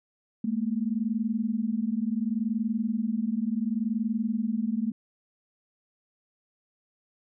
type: tone pair together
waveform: sine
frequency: 212.1 / 232.8 Hz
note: G#3 / A#3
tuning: +37 / -2 cents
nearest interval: major second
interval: 161 cents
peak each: -28 dBFS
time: 0.44-4.92 s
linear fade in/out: 5 ms
effects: none